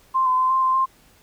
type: tone with pitch steps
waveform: sine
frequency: 1050 / 1022 / 1032 / 1051 / 1041 / 1055 Hz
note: C6 / C6 / C6 / C6 / C6 / C6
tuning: +6 / -41 / -24 / +7 / -9 / +14 cents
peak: -16 dBFS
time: 0.14-0.86 s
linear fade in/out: 20 ms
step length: 120 ms
effects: pink hiss -55 dBFS RMS until 1.22 s